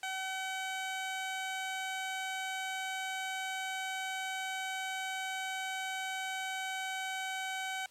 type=tone; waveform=15% pulse; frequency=760 Hz; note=F#5; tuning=46 cents sharp; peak=-29 dBFS; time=0.03-7.86 s; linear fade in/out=2 ms; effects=white hiss -62 dBFS RMS until 7.9 s + low-pass 10000 Hz 12 dB/octave